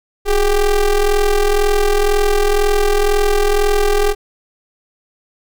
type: ring-modulated tone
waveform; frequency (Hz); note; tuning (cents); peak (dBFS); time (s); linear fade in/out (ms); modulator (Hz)
square; 196; G3; 0; -9; 0.25-4.15; 50; 217
effects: none